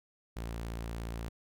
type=tone; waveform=sawtooth; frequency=57 Hz; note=A#1; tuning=38 cents flat; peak=-33 dBFS; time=0.36-1.29 s; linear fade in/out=10 ms; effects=none